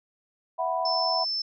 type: chord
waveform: sine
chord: E suspended second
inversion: none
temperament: equal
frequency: 659.3 / 740 / 987.8 Hz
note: E5 / F#5 / B5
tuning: 0 / 0 / 0 cents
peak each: -29 dBFS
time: 0.58-1.25 s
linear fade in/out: 20 ms
type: tone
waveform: sine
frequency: 5290 Hz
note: E8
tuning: 5 cents sharp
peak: -26 dBFS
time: 0.85-1.42 s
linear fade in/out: 5 ms
effects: none